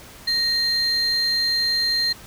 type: tone pair together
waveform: sine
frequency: 1864.7 / 4175 Hz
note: A#6 / C8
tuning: 0 / -5 cents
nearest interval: octave + major second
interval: 1395 cents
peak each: -25 / -17 dBFS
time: 0.27-2.13 s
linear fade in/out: 10 ms
effects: tanh soft clip ceiling -16 dBFS + pink hiss -43 dBFS RMS until 2.26 s